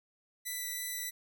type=tone with vibrato; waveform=5% pulse; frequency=1983 Hz; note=B6; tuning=7 cents sharp; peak=-26 dBFS; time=0.45-1.11 s; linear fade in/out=20 ms; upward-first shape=triangle; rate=3.1 Hz; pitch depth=9 cents each way; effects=none